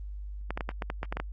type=clicks; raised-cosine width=0.5 ms; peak=-17 dBFS; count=10; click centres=0.506 / 0.575 / 0.608 / 0.691 / 0.822 / 0.901 / 1.031 / 1.125 / 1.17 / 1.2 s; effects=added 50 Hz sine -36 dBFS peak until 1.32 s + Opus 24 kbps